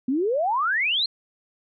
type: exponential sweep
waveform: sine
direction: up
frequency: 244.3 to 4320 Hz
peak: -20 dBFS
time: 0.08-1.06 s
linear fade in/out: 5 ms
effects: none